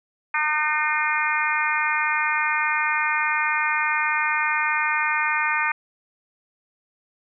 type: harmonic tone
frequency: 303.9 Hz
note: D#4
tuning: 41 cents flat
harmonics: 3 / 4 / 5 / 6 / 7 / 8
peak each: -27 / -27 / -27 / -27 / -27 / -27 dBFS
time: 0.34-5.72 s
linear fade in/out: 5 ms
effects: none